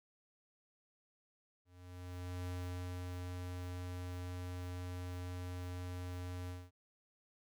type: tone with ADSR envelope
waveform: square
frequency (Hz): 89.8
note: F2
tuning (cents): +49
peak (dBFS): -40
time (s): 1.65-6.71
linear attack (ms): 820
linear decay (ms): 550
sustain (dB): -2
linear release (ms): 220
effects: none

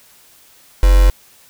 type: tone with quantisation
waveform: sine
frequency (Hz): 46.34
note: F#1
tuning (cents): +3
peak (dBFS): -6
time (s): 0.83-1.1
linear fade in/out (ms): 0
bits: 3
effects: white hiss -48 dBFS RMS until 1.49 s

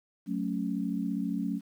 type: chord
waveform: sine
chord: F# minor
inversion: none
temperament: equal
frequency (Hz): 185 / 220 / 277.2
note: F#3 / A3 / C#4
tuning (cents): 0 / 0 / 0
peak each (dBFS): -33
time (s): 0.26-1.61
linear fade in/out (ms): 50
effects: 10-bit

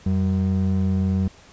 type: ring-modulated tone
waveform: triangle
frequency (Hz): 140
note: C#3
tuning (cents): +18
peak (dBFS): -13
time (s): 0.06-1.28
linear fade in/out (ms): 5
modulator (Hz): 50.7
effects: pink hiss -49 dBFS RMS until 1.52 s + resampled to 16000 Hz

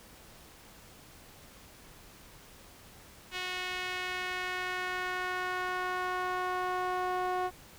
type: tone with band-pass filter sweep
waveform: sawtooth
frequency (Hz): 365.5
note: F#4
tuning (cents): -21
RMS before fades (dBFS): -34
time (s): 3.31-7.51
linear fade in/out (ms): 50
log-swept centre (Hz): 2800 to 810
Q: 1.5
effects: pink hiss -54 dBFS RMS until 7.78 s

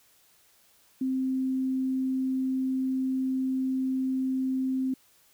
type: tone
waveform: sine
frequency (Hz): 261.6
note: C4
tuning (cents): 0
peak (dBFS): -25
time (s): 1.01-4.94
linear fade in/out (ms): 5
effects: white hiss -62 dBFS RMS until 5.33 s

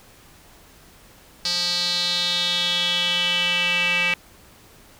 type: tone with band-pass filter sweep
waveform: square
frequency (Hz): 176.4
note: F3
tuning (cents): +18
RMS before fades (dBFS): -22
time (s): 1.45-4.14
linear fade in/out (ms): 2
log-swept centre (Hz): 4600 to 2500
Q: 5.7
effects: pink hiss -50 dBFS RMS until 4.99 s

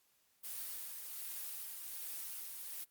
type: noise with tremolo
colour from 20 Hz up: blue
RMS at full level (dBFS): -43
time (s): 0.43-2.85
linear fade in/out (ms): 20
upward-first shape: triangle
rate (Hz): 1.3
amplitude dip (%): 35
effects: white hiss -74 dBFS RMS until 2.9 s + Opus 48 kbps

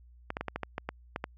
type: clicks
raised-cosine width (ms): 0.5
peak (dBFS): -18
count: 10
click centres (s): 0.304 / 0.369 / 0.41 / 0.483 / 0.56 / 0.633 / 0.781 / 0.89 / 1.161 / 1.241
effects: added 60 Hz sine -53 dBFS peak until 1.37 s

